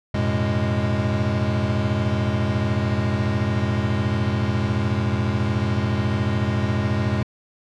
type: tone cluster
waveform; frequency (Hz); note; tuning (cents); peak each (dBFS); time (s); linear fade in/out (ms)
square; 91.4 / 110 / 124 / 206.7; F#2 / A2 / B2 / G#3; -21 / 0 / +7 / -8; -26; 0.14-7.23; 5
effects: low-pass 4000 Hz 12 dB/octave